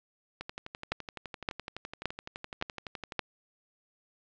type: two click trains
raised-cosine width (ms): 0.3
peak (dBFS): -13 / -23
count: 5 / 33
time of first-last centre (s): 0.92-3.193 / 0.41-3.122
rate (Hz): 1.76 / 11.8
effects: resampled to 16000 Hz + 7-bit